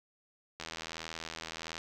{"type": "click train", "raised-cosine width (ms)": 0.2, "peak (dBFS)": -22, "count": 97, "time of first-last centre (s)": [0.6, 1.779], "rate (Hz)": 81.4, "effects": []}